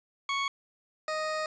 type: tone pair in turn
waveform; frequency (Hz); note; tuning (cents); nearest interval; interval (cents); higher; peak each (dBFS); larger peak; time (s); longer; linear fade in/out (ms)
20% pulse; 1108.7 / 622.2; C#6 / D#5; 0 / 0; minor seventh; 1000; first; -23 / -25; first; 0.29-0.48 / 1.08-1.46; second; 2
effects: resampled to 16000 Hz + 9-bit